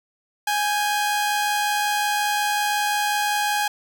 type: tone pair together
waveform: sawtooth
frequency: 830.6 / 1575.7 Hz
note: G#5 / G6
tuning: 0 / +9 cents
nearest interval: major seventh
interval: 1109 cents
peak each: -17 / -25 dBFS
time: 0.47-3.68 s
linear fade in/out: 5 ms
effects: none